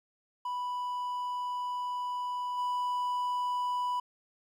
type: tone with level steps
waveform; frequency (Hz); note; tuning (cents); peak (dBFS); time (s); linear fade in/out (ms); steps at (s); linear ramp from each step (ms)
triangle; 987.8; B5; 0; -30 / -27; 0.45-4; 5; 2.57; 20
effects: 11-bit